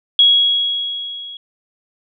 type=tone with level ramp; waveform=sine; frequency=3322 Hz; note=G#7; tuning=in tune; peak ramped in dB=-6 to -30 dBFS; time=0.19-1.37 s; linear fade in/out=2 ms; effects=none